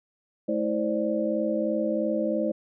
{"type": "tone cluster", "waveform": "sine", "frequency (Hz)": [215.3, 325.1, 525, 588], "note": ["A3", "E4", "C5", "D5"], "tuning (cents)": [-37, -24, 6, 2], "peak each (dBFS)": -29, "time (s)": [0.48, 2.52], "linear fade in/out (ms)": 10, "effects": []}